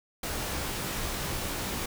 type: noise with comb filter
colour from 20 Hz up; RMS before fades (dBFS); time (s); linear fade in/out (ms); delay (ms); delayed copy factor
pink; -33; 0.23-1.86; 5; 19; -0.55
effects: none